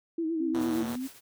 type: tone with vibrato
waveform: sine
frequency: 324.9 Hz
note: E4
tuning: 25 cents flat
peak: -27 dBFS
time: 0.18-0.83 s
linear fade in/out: 5 ms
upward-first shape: sine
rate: 8.6 Hz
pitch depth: 57 cents each way
type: exponential two-way sweep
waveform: sine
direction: down then up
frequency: 273.4 to 225.5 to 273.4 Hz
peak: -31 dBFS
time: 0.39-1.08 s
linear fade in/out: 20 ms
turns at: 0.86 s
type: chord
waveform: 5% pulse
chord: E suspended fourth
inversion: none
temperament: equal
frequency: 82.41 / 110 / 123.47 Hz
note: E2 / A2 / B2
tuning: 0 / 0 / 0 cents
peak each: -32 / -34 / -28 dBFS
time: 0.54-0.96 s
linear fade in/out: 5 ms
type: noise with tremolo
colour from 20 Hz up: white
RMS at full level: -45 dBFS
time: 0.58-1.21 s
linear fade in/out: 50 ms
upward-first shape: triangle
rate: 6.7 Hz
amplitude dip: 70%
effects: none